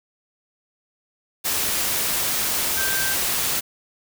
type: tone in noise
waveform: sine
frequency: 1566 Hz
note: G6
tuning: 2 cents flat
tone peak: -26 dBFS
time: 2.76-3.15 s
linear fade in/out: 20 ms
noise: white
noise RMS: -23 dBFS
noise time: 1.44-3.61 s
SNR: -6 dB
effects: none